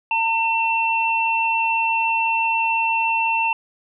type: tone pair together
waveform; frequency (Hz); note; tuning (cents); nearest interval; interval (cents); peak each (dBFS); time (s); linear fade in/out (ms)
sine; 908 / 2697; A#5 / E7; -46 / +39; octave + perfect fifth; 1885; -20; 0.11-3.53; 2
effects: none